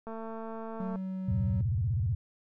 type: click train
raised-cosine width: 1 ms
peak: -28 dBFS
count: 200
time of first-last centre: 0.07-0.958 s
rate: 224 Hz
type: tone with pitch glide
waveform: triangle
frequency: 188.9 to 187.05 Hz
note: F#3 to F#3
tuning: +36 to +19 cents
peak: -31 dBFS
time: 0.8-1.61 s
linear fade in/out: 2 ms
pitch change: -17 cents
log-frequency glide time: 0.97-1.39 s
type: tone with vibrato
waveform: sine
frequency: 103.4 Hz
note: G#2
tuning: 7 cents flat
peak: -26 dBFS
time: 1.28-2.15 s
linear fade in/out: 5 ms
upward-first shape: square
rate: 16 Hz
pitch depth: 300 cents each way
effects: none